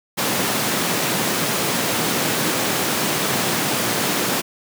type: high-pass noise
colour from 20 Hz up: pink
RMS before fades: -21 dBFS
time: 0.17-4.42 s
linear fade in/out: 20 ms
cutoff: 140 Hz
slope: 24 dB/octave
effects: none